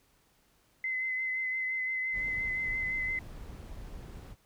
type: tone with vibrato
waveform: sine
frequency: 2046 Hz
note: C7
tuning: 39 cents flat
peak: -30 dBFS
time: 0.84-3.19 s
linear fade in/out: 2 ms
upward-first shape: triangle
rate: 5.8 Hz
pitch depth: 24 cents each way
type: noise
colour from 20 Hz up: brown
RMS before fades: -44 dBFS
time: 2.12-4.36 s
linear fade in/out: 50 ms
effects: pink hiss -68 dBFS RMS until 4.45 s